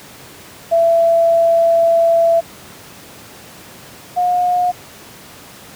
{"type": "tone pair in turn", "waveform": "sine", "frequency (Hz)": [669, 717.5], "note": ["E5", "F5"], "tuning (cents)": [25, 47], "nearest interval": "minor second", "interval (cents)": 122, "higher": "second", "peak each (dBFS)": [-9, -12], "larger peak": "first", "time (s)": [[0.71, 2.41], [4.16, 4.72]], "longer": "first", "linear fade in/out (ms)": 20, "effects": ["pink hiss -38 dBFS RMS until 5.75 s", "high-pass 100 Hz 12 dB/octave"]}